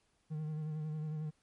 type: tone with vibrato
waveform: triangle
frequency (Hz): 154.3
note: D#3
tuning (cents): -14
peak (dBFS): -34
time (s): 0.3-1.31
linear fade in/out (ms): 20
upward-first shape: sine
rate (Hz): 11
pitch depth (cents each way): 33
effects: pink hiss -75 dBFS RMS until 1.42 s + MP3 48 kbps